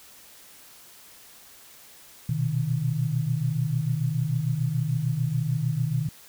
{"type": "tone cluster", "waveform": "sine", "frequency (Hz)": [120.1, 126.9, 155.3], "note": ["B2", "B2", "D#3"], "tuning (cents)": [-48, 47, -3], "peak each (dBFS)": [-30, -27, -26], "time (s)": [2.29, 6.09], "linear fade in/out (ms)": 5, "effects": ["white hiss -50 dBFS RMS until 6.28 s"]}